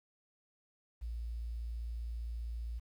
sine tone with quantisation, 57.6 Hz, A#1, 20 cents flat, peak -37 dBFS, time 1.01-2.8 s, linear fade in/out 20 ms, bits 11, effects none

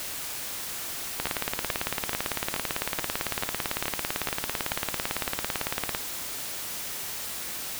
two click trains, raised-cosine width 0.3 ms, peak -10 / -12 dBFS, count 86 / 9, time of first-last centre 1.2-5.949 / 1.27-4.718 s, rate 17.9 / 2.32 Hz, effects white hiss -35 dBFS RMS until 7.79 s

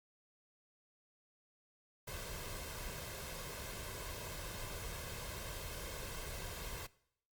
pink noise with comb filter, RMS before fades -45 dBFS, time 2.07-6.87 s, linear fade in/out 10 ms, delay 1.9 ms, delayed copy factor +0.55, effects noise-tail reverb RT60 0.7 s tail -21 dB re dry + Opus 48 kbps

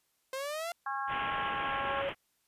sawtooth exponential sweep, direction up, 520 to 698.5 Hz, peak -31 dBFS, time 0.33-0.72 s, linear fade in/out 2 ms
harmonic tone, 272.7 Hz, C#4, 28 cents flat, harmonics 3 / 4 / 5 / 6, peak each -37 / -36 / -41 / -40 dBFS, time 0.86-2.02 s, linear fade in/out 5 ms
white low-pass noise, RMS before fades -39 dBFS, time 1.07-2.15 s, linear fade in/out 50 ms, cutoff 3200 Hz, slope 96 dB/octave
sine tone with exponential growth, 554.4 Hz, C#5, in tune, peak -30 dBFS, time 1.17-2.09 s, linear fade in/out 0 ms, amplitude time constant 200 ms
effects white hiss -75 dBFS RMS until 2.47 s + resampled to 32000 Hz

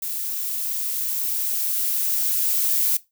violet noise with level ramp, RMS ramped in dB -28 to -20 dBFS, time 0.02-2.97 s, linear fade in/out 5 ms, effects noise-tail reverb RT60 0.2 s tail -18 dB re dry

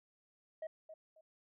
sine tone with echo, 633 Hz, D#5, 30 cents sharp, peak -37 dBFS, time 0.62-0.67 s, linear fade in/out 5 ms, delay 270 ms, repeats 2, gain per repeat -12 dB, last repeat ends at 1.21 s, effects tanh soft clip ceiling -39 dBFS

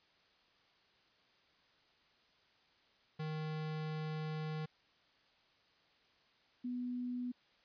square / sine tone pair in turn, 155.56 / 246.9 Hz, D#3 / B3, 0 / 0 cents, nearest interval minor sixth, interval 800 cents, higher second, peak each -39 / -37 dBFS, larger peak second, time 3.19-4.66 / 6.64-7.32 s, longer first, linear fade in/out 10 ms, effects white hiss -70 dBFS RMS until 7.64 s + resampled to 11025 Hz

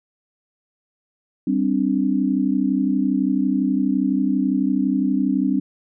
sine chord, G suspended fourth, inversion none, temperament equal, 196 / 261.6 / 293.7 Hz, G3 / C4 / D4, 0 / 0 / 0 cents, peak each -22 / -20 / -22 dBFS, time 1.47-5.6 s, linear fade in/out 5 ms, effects none

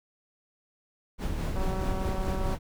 brown noise with tremolo, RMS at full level -28 dBFS, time 1.18-2.59 s, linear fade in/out 50 ms, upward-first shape sine, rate 4.7 Hz, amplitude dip 35%
click train, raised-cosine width 1 ms, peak -24 dBFS, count 188, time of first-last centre 1.56-2.549 s, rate 189 Hz
effects none

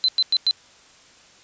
sine tone bursts, 4056 Hz, B7, 45 cents sharp, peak -15 dBFS, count 4, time 0.04-0.51 s, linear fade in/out 0 ms, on 44 ms, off 98 ms, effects white hiss -51 dBFS RMS until 1.43 s + resampled to 16000 Hz

